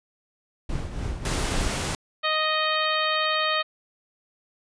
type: noise with tremolo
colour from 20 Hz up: brown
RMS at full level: -27 dBFS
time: 0.69-1.68 s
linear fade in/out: 5 ms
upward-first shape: triangle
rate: 3.5 Hz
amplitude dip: 60%
type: noise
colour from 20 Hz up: pink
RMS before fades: -28 dBFS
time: 1.25-1.95 s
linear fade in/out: 2 ms
type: harmonic tone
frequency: 622.3 Hz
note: D#5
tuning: in tune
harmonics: 1 / 2 / 3 / 4 / 5 / 6 / 7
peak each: -29 / -26 / -29 / -31 / -30 / -31 / -34 dBFS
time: 2.23-3.63 s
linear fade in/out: 20 ms
effects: resampled to 22050 Hz